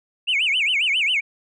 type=tone with vibrato; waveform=sine; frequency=2574 Hz; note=E7; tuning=42 cents flat; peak=-16 dBFS; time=0.27-1.21 s; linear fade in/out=20 ms; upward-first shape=sine; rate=7.4 Hz; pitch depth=300 cents each way; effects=tanh soft clip ceiling -14 dBFS